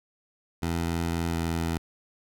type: tone with pitch glide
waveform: 15% pulse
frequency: 84 to 83.08 Hz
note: E2 to E2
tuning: +33 to +14 cents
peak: -20 dBFS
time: 0.62-1.78 s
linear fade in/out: 10 ms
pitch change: -19 cents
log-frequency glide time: 1.29-1.37 s
effects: none